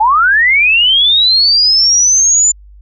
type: linear sweep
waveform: sine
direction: up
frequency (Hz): 821 to 7130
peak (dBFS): -6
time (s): 0-2.52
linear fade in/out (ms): 10
effects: added 50 Hz sine -35 dBFS peak until 2.81 s